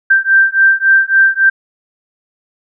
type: beating tone pair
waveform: sine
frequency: 1568 / 1571.6 Hz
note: G6 / G6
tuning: 0 / +4 cents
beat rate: 3.6 Hz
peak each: -10 dBFS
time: 0.1-1.5 s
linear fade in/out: 10 ms
effects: none